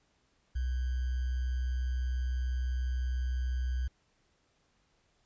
sine tone with sample-and-hold, 63 Hz, B1, 35 cents sharp, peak -29 dBFS, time 0.55-3.88 s, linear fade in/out 10 ms, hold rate 1575 Hz, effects pink hiss -72 dBFS RMS until 5.25 s + resampled to 16000 Hz

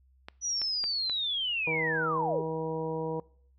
clicks, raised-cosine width 0.3 ms, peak -24 dBFS, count 4, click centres 0.285 / 0.617 / 0.84 / 1.097 s
sine linear sweep, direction down, 5930 to 329.6 Hz, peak -28 dBFS, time 0.41-2.43 s, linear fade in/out 50 ms
harmonic tone, 160.1 Hz, D#3, 50 cents sharp, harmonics 1 / 2 / 3 / 4 / 5 / 6, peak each -37 / -39 / -33 / -45 / -45 / -39 dBFS, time 1.67-3.2 s, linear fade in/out 2 ms
effects noise-tail reverb RT60 0.6 s tail -23 dB re dry + added 65 Hz sine -60 dBFS peak until 3.58 s

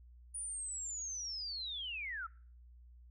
sine linear sweep, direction down, 9590 to 1265 Hz, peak -39 dBFS, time 0.34-2.27 s, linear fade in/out 10 ms, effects noise-tail reverb RT60 0.5 s tail -24 dB re dry + added 60 Hz sine -55 dBFS peak until 3.1 s

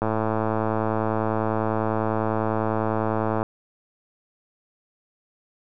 click train, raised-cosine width 1 ms, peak -10 dBFS, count 376, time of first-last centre 0.02-3.429 s, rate 110 Hz, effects none

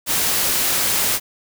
white noise, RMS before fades -19 dBFS, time 0.06-1.2 s, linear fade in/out 50 ms, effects none

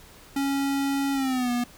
square tone with pitch glide, 276.8 to 242.4 Hz, C#4 to B3, -2 to -32 cents, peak -24 dBFS, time 0.36-1.64 s, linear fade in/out 5 ms, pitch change -230 cents, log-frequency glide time 1.13-1.51 s, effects pink hiss -50 dBFS RMS until 1.77 s

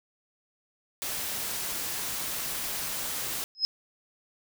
white noise, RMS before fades -33 dBFS, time 1.02-3.44 s, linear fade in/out 0 ms
sine tone with exponential growth, 5120 Hz, D#8, 49 cents sharp, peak -18 dBFS, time 3.55-3.65 s, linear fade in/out 0 ms, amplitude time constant 21 ms
effects none

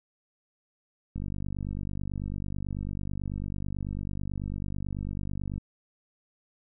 click train, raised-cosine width 5 ms, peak -22 dBFS, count 218, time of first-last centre 1.16-5.58 s, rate 49.1 Hz, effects none

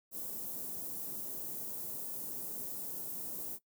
white band-stop noise, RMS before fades -41 dBFS, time 0.11-3.59 s, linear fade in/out 50 ms, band 450 to 13000 Hz, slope 12 dB/octave, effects noise-tail reverb RT60 0.1 s tail -18 dB re dry + high-pass 150 Hz 12 dB/octave

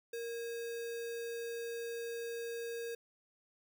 sine tone with sample-and-hold, 466.2 Hz, A#4, in tune, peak -38 dBFS, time 0.13-2.95 s, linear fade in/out 5 ms, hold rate 2100 Hz, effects none

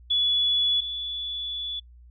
sine tone pair in turn, 3414 / 3438 Hz, G#7 / A7, +47 / -41 cents, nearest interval unison, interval 12 cents, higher second, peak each -20 / -29 dBFS, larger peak first, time 0.1-0.81 / 0.81-1.8 s, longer second, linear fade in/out 10 ms, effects noise-tail reverb RT60 0.1 s tail -26 dB re dry + added 60 Hz sine -47 dBFS peak until 2.1 s

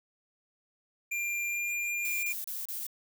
square tone with pitch glide, 2386 to 2401 Hz, D7 to D7, +27 to +38 cents, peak -31 dBFS, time 1.11-2.33 s, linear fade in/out 10 ms, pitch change +11 cents, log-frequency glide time 1.49-1.61 s
violet noise bursts, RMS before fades -37 dBFS, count 4, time 2.05-2.866 s, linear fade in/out 0 ms, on 180 ms, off 32 ms
effects none

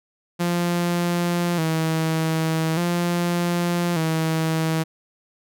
sawtooth tone with vibrato, 167.1 Hz, E3, 24 cents sharp, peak -16 dBFS, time 0.39-4.84 s, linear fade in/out 20 ms, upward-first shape square, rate 0.42 Hz, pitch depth 68 cents each way, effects none

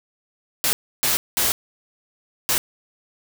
white noise bursts at uneven times, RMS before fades -20 dBFS, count 4, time 0.64-0.73 / 1.03-1.17 / 1.37-1.52 / 2.49-2.58 s, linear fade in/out 0 ms, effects none

